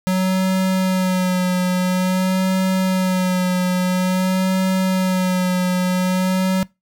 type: tone with vibrato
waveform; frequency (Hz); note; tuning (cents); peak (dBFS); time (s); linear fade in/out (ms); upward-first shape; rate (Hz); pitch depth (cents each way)
square; 185; F#3; 0; -16; 0.07-6.63; 0; sine; 0.49; 29
effects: noise-tail reverb RT60 0.2 s tail -21 dB re dry